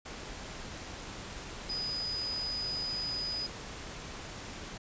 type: tone in noise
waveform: sine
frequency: 4978 Hz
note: D#8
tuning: in tune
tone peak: -33 dBFS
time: 1.69-3.47 s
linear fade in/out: 10 ms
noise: pink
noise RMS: -43 dBFS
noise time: 0.05-4.78 s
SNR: +7 dB
effects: resampled to 16000 Hz